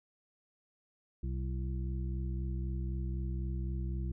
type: harmonic tone with a mistuned harmonic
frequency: 63.9 Hz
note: C2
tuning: 40 cents flat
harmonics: 1 / 2 / 3 / 5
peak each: -34 / -40 / -44 / -48 dBFS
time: 1.23-4.12 s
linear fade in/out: 5 ms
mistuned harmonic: 5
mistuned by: +90 cents
effects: none

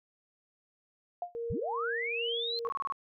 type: tone with exponential decay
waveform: sine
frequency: 705 Hz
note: F5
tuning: 16 cents sharp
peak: -29 dBFS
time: 1.22-1.36 s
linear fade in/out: 2 ms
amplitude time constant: 29 ms
type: tone with tremolo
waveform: sine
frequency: 466.2 Hz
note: A#4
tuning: in tune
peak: -33 dBFS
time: 1.35-2.69 s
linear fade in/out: 0 ms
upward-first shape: sine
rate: 2.4 Hz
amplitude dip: 40%
type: linear sweep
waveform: sine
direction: up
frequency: 53 to 4186 Hz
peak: -32 dBFS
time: 1.5-2.59 s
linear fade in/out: 0 ms
type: tone bursts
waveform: sine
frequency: 1108.7 Hz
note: C#6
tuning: in tune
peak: -31 dBFS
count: 6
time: 2.65-2.923 s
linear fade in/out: 0 ms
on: 23 ms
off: 27 ms
effects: none

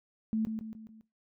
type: tone with echo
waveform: sine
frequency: 220 Hz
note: A3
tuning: in tune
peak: -27 dBFS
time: 0.33-0.45 s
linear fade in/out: 0 ms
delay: 140 ms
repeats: 4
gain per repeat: -6 dB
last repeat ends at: 1.01 s
effects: noise-tail reverb RT60 0.2 s tail -17 dB re dry

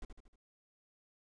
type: noise with echo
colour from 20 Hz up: brown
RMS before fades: -43 dBFS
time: 0.02-0.05 s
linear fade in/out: 2 ms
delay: 77 ms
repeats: 4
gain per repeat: -6 dB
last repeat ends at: 0.358 s
effects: resampled to 22050 Hz

